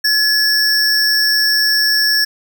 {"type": "tone pair together", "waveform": "square", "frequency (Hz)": [1703, 5452], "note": ["G#6", "F8"], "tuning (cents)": [43, -43], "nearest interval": "octave + minor sixth", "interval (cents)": 2014, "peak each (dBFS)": [-16, -14], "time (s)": [0.04, 2.25], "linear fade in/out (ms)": 10, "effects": []}